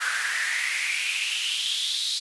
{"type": "noise with high-pass filter sweep", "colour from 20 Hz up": "pink", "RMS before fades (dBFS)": -27, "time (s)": [0, 2.2], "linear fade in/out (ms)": 20, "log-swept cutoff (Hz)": [1500, 4100], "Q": 6.2, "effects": ["resampled to 24000 Hz"]}